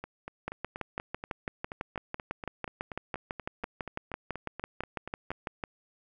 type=two click trains; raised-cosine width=0.5 ms; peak=-23 / -18 dBFS; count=23 / 32; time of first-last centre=0.04-5.316 / 0.48-5.638 s; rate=4.17 / 6.01 Hz; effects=none